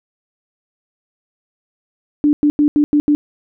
sine tone bursts at uneven times, 294.7 Hz, D4, 6 cents sharp, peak -9 dBFS, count 6, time 2.24-2.33 / 2.43-2.5 / 2.59-2.68 / 2.76-2.84 / 2.93-3 / 3.08-3.15 s, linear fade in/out 0 ms, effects none

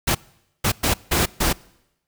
pink noise bursts at uneven times, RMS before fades -19 dBFS, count 5, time 0.07-0.15 / 0.64-0.72 / 0.83-0.94 / 1.11-1.26 / 1.4-1.53 s, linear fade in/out 10 ms, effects noise-tail reverb RT60 0.9 s tail -24 dB re dry

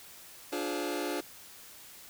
sawtooth chord, D half-diminished seventh, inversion none, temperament just, 293.7 / 352.4 / 422.9 / 528.6 Hz, D4 / F4 / Ab4 / C5, 0 / +16 / +31 / +18 cents, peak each -32 / -32 / -35 / -36 dBFS, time 0.52-1.21 s, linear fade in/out 10 ms, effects white hiss -51 dBFS RMS until 2.09 s

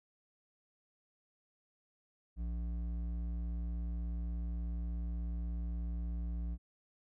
triangle tone with hard clipping, 58.27 Hz, A#1, in tune, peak -37 dBFS, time 2.36-6.58 s, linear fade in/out 50 ms, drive 12 dB, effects none

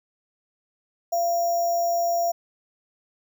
sine tone with sample-and-hold, 686 Hz, F5, 31 cents flat, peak -20 dBFS, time 1.12-2.32 s, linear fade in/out 10 ms, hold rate 6300 Hz, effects none

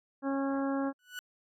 harmonic tone, 273.9 Hz, C#4, 21 cents flat, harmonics 1 / 2 / 3 / 4 / 5 / 6, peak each -30 / -36 / -40 / -42 / -44 / -46 dBFS, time 0.22-0.93 s, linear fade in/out 50 ms
30% pulse tone with exponential growth, 1480 Hz, F#6, in tune, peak -32 dBFS, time 0.99-1.19 s, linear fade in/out 1 ms, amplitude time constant 42 ms
effects AAC 64 kbps

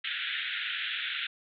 white band-pass noise, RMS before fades -34 dBFS, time 0.04-1.27 s, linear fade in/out 5 ms, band 1400 to 3700 Hz, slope 96 dB/octave, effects none

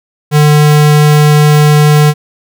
square tone, 149.6 Hz, D3, 32 cents sharp, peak -4 dBFS, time 0.31-2.14 s, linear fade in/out 50 ms, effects none

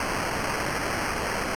blue noise with sample-and-hold, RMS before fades -28 dBFS, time 0-1.55 s, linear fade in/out 2 ms, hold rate 3675 Hz, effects low-pass 11000 Hz 12 dB/octave

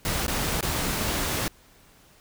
pink noise with dropouts, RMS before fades -27 dBFS, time 0.05-1.48 s, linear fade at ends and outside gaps 1 ms, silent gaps 0.266-0.28 / 0.609-0.627 s, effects pink hiss -56 dBFS RMS until 2.2 s

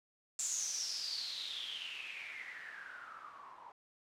blue noise with low-pass filter sweep, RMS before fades -43 dBFS, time 0.39-3.72 s, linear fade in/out 2 ms, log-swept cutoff 7300 to 920 Hz, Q 9.5, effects none

